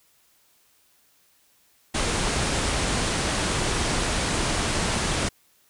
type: low-pass noise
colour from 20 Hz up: pink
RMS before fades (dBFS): -25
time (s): 1.94-5.29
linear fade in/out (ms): 10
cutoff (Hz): 10000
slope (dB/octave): 96
effects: white hiss -62 dBFS RMS until 5.69 s